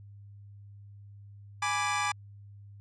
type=chord; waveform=25% pulse; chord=G# diminished; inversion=none; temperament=equal; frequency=830.6 / 987.8 / 1174.7 Hz; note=G#5 / B5 / D6; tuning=0 / 0 / 0 cents; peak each=-28 / -32 / -27 dBFS; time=1.62-2.12 s; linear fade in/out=5 ms; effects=added 101 Hz sine -47 dBFS peak until 2.8 s + resampled to 22050 Hz